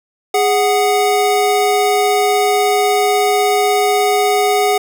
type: tone pair together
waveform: square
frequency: 413.2 / 740.5 Hz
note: G#4 / F#5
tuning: -9 / +1 cents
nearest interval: minor seventh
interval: 1010 cents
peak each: -15 dBFS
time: 0.34-4.78 s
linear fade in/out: 5 ms
effects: none